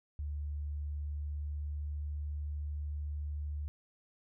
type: tone with pitch glide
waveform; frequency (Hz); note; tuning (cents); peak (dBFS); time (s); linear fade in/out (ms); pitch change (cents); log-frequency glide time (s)
sine; 73.42 to 73.89; D2 to D2; 0 to +11; -35; 0.19-3.68; 0; +11; 0.69-2.15
effects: none